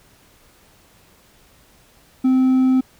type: tone with hard clipping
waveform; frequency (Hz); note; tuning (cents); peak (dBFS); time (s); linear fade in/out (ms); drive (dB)
triangle; 259.3; C4; -15; -13; 2.24-2.81; 10; 5
effects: pink hiss -53 dBFS RMS until 2.99 s